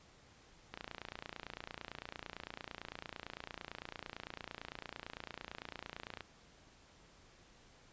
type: click train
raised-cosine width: 0.3 ms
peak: -27 dBFS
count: 159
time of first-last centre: 0.74-6.207 s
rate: 28.9 Hz
effects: pink hiss -63 dBFS RMS until 7.92 s + resampled to 16000 Hz